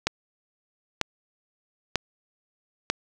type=click train; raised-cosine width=0.2 ms; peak=-5 dBFS; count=4; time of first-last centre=0.07-2.9 s; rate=1.06 Hz; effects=none